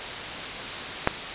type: click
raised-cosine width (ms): 0.5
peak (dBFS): -3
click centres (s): 1.074
effects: white hiss -32 dBFS RMS until 1.34 s + resampled to 8000 Hz